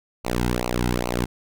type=tone with flanger; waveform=sawtooth; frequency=60.6 Hz; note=B1; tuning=32 cents flat; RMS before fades=-24 dBFS; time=0.24-1.26 s; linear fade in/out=20 ms; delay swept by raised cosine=0.57 to 1.77 ms; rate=2.4 Hz; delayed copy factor=-1; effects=none